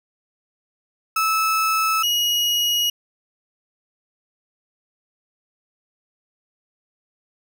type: tone pair in turn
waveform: 35% pulse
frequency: 1305 / 2896 Hz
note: E6 / F#7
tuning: -18 / -38 cents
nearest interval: octave + major second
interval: 1380 cents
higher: second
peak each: -16 dBFS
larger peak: neither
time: 1.16-2.03 / 2.03-2.9 s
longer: neither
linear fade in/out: 5 ms
effects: none